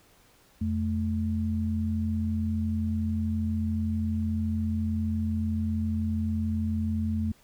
sine tone pair together, 86.6 / 218.2 Hz, F2 / A3, -14 / -14 cents, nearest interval octave + major third, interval 1600 cents, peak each -28 dBFS, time 0.61-7.32 s, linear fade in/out 5 ms, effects pink hiss -60 dBFS RMS until 7.43 s

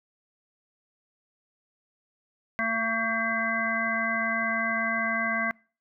harmonic tone, 225.9 Hz, A3, 46 cents sharp, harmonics 1 / 3 / 5 / 7 / 9, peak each -33 / -33 / -32 / -30 / -29 dBFS, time 2.59-5.51 s, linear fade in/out 0 ms, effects noise-tail reverb RT60 0.4 s tail -25 dB re dry

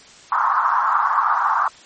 white band-pass noise, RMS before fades -18 dBFS, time 0.32-1.68 s, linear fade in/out 2 ms, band 900 to 1300 Hz, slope 48 dB/octave, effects white hiss -45 dBFS RMS until 1.85 s + MP3 32 kbps

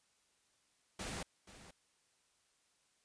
pink noise with echo, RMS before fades -43 dBFS, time 0.99-1.23 s, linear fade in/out 5 ms, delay 480 ms, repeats 1, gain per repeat -14 dB, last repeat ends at 1.71 s, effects white hiss -75 dBFS RMS until 3.04 s + resampled to 22050 Hz

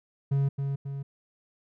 triangle tone with echo, 138.59 Hz, C#3, in tune, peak -20 dBFS, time 0.31-0.49 s, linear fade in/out 10 ms, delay 270 ms, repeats 2, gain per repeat -5 dB, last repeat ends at 1.03 s, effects none

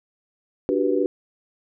sine chord, G major seventh, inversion second, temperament just, 294 / 367.5 / 392 / 490 Hz, D4 / F#4 / G4 / B4, +2 / -12 / 0 / -14 cents, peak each -24 dBFS, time 0.69-1.06 s, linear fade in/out 0 ms, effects none

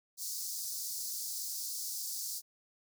pink high-pass noise, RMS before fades -39 dBFS, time 0.17-2.42 s, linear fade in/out 50 ms, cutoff 4600 Hz, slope 48 dB/octave, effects none

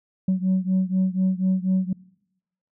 sine beating tone pair, 185.8 / 189.9 Hz, F#3 / F#3, +7 / +45 cents, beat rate 4.1 Hz, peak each -19 / -22 dBFS, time 0.28-1.93 s, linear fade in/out 5 ms, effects noise-tail reverb RT60 0.8 s tail -22 dB re dry + tanh soft clip ceiling -15 dBFS

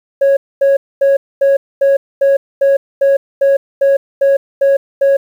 sine tone bursts, 552 Hz, C#5, 7 cents flat, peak -4 dBFS, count 13, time 0.21-5.17 s, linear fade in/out 10 ms, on 160 ms, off 240 ms, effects tanh soft clip ceiling -6 dBFS + 7-bit

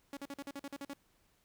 sawtooth tone bursts, 280.3 Hz, C#4, 19 cents sharp, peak -37 dBFS, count 10, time 0.13-0.934 s, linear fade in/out 2 ms, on 39 ms, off 46 ms, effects pink hiss -72 dBFS RMS until 1.44 s

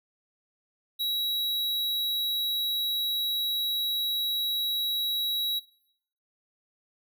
square tone, 3875 Hz, B7, 34 cents flat, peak -27 dBFS, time 0.99-5.6 s, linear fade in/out 20 ms, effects noise-tail reverb RT60 0.7 s tail -19 dB re dry

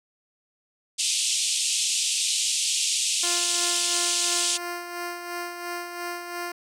white band-pass noise, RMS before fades -25 dBFS, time 0.98-4.58 s, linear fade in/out 20 ms, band 2600 to 9100 Hz, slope 48 dB/octave
10% pulse tone with tremolo, 349.2 Hz, F4, in tune, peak -21 dBFS, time 3.23-6.52 s, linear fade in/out 5 ms, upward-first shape sine, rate 2.9 Hz, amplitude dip 50%
effects none

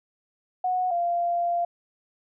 sine tone pair in turn, 734 / 692.8 Hz, F#5 / F5, -14 / -14 cents, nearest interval minor second, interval 100 cents, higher first, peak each -22 dBFS, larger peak neither, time 0.64-0.91 / 0.91-1.65 s, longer second, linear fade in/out 5 ms, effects none

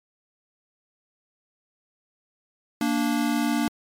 square tone pair together, 232.5 / 292.2 Hz, A#3 / D4, -4 / -9 cents, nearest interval major third, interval 395 cents, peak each -25 dBFS, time 2.81-3.68 s, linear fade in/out 2 ms, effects MP3 64 kbps

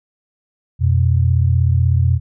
sine tone pair together, 87.31 / 123.56 Hz, F2 / B2, 0 / +1 cents, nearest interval tritone, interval 601 cents, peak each -13 / -15 dBFS, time 0.79-2.2 s, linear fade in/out 50 ms, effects none

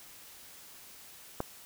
click, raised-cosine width 1 ms, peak -17 dBFS, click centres 1.404 s, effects white hiss -52 dBFS RMS until 1.65 s

